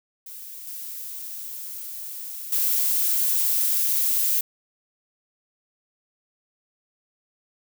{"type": "noise with level steps", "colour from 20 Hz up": "violet", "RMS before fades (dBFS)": [-39, -35, -22], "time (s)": [0.26, 4.41], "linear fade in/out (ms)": 5, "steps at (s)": [0.67, 2.52], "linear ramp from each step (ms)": 5, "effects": []}